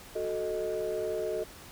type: chord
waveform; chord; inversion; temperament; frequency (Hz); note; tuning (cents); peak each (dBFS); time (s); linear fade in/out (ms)
sine; D# diminished; first; equal; 370 / 440 / 622.3; F#4 / A4 / D#5; 0 / 0 / 0; -34 / -32 / -33; 0.15-1.44; 10
effects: tanh soft clip ceiling -24 dBFS + pink hiss -49 dBFS RMS until 1.71 s